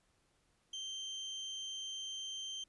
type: tone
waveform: 35% pulse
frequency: 3136 Hz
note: G7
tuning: in tune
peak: -39 dBFS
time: 0.73-2.64 s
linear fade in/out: 5 ms
effects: pink hiss -75 dBFS RMS until 2.68 s + resampled to 24000 Hz